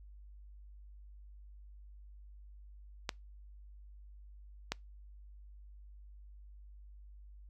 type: clicks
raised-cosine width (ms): 0.2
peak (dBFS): -16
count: 2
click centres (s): 3.092 / 4.72
effects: noise-tail reverb RT60 0.2 s tail -26 dB re dry + added 50 Hz sine -51 dBFS peak until 7.49 s